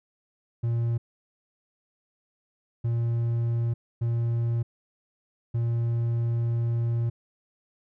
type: tone bursts at uneven times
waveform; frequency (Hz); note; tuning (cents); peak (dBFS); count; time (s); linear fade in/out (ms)
triangle; 117; A#2; +7; -21; 4; 0.63-0.98 / 2.84-3.74 / 4.01-4.63 / 5.54-7.1; 10
effects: none